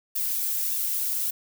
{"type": "noise with flanger", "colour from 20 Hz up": "violet", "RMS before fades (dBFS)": -27, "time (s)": [0.15, 1.31], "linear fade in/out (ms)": 10, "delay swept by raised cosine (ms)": [1.1, 3.6], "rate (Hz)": 1.7, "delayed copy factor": 0.9, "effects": []}